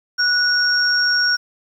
sine tone pair together, 1469 / 5546 Hz, F#6 / F8, -13 / -13 cents, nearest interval octave + major seventh, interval 2300 cents, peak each -17 dBFS, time 0.18-1.37 s, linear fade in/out 20 ms, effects 8-bit

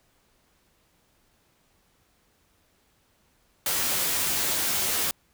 white noise with comb filter, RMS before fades -26 dBFS, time 3.66-5.11 s, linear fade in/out 2 ms, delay 13 ms, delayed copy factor +0.7, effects pink hiss -66 dBFS RMS until 5.33 s

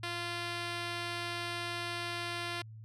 5% pulse tone, 346.2 Hz, F4, 15 cents flat, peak -24 dBFS, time 0.03-2.62 s, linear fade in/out 5 ms, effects added 110 Hz sine -46 dBFS peak until 2.84 s + low-pass 8000 Hz 12 dB/octave

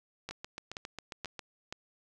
two click trains, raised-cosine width 0.2 ms, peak -21 / -23 dBFS, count 4 / 9, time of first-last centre 0.29-1.725 / 0.31-1.393 s, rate 2.09 / 7.39 Hz, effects none

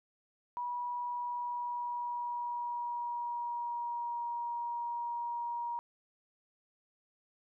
sine tone with pitch glide, 971 to 948.3 Hz, B5 to A#5, -30 to +29 cents, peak -34 dBFS, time 0.57-5.79 s, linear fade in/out 0 ms, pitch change -41 cents, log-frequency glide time 0.87-4.24 s, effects none

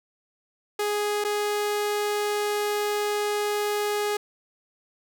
sawtooth tone with dropouts, 415.4 Hz, G#4, in tune, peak -20 dBFS, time 0.79-4.17 s, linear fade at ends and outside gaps 5 ms, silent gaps 1.241-1.247 s, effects none

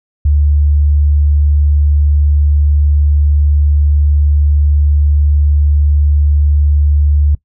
sine tone, 73.2 Hz, D2, 5 cents flat, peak -7 dBFS, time 0.25-7.35 s, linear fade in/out 5 ms, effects noise-tail reverb RT60 0.1 s tail -20 dB re dry

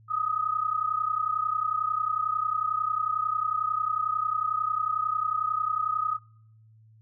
sine tone pair together, 1236.9 / 1268 Hz, D#6 / D#6, -11 / +32 cents, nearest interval unison, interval 43 cents, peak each -28 / -27 dBFS, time 0.08-6.19 s, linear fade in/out 50 ms, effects noise-tail reverb RT60 0.7 s tail -25 dB re dry + added 110 Hz sine -53 dBFS peak until 7.01 s

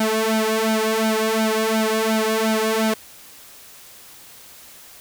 sawtooth tone with flanger, 220 Hz, A3, in tune, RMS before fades -20 dBFS, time 0-2.94 s, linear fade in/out 5 ms, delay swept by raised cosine 1.3 to 2.8 ms, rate 2.8 Hz, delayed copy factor +0.95, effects white hiss -44 dBFS RMS until 5 s

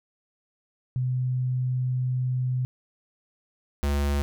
sine / square tone pair in turn, 127 / 71.28 Hz, B2 / C#2, +49 / +49 cents, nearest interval minor seventh, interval 1000 cents, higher first, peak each -23 dBFS, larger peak neither, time 0.96-2.65 / 3.83-4.22 s, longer first, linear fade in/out 0 ms, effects none

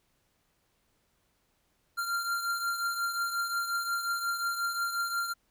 square beating tone pair, 1385 / 1390.6 Hz, F6 / F6, -15 / -8 cents, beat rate 5.6 Hz, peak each -31 / -38 dBFS, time 1.97-5.34 s, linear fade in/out 20 ms, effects pink hiss -73 dBFS RMS until 5.5 s

